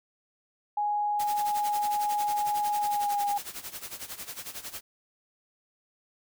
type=tone with pitch glide; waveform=sine; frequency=830.6 to 815.9 Hz; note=G#5 to G#5; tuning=0 to -31 cents; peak=-25 dBFS; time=0.77-3.38 s; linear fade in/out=5 ms; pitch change=-31 cents; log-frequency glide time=2.79-3.19 s
type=noise with tremolo; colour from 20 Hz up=white; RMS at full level=-37 dBFS; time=1.19-4.81 s; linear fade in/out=10 ms; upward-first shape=sine; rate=11 Hz; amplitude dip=80%
effects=none